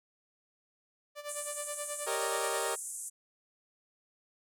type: tone with tremolo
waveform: sawtooth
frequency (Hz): 587.3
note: D5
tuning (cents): 0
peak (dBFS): -33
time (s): 1.15-2.7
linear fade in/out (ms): 50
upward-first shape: sine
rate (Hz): 9.4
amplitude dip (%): 80
type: band-pass noise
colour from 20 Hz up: white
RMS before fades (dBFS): -41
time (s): 1.28-3.1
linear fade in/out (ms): 20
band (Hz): 7200 to 10000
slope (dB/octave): 48
type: chord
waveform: 20% pulse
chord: Eb dominant seventh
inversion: first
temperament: equal with one note detuned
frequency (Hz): 392 / 464.3 / 554.4 / 622.3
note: G4 / Bb4 / Db5 / Eb5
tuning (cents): 0 / -7 / 0 / 0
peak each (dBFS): -33 / -31 / -35 / -33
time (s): 2.06-2.76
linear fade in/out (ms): 20
effects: none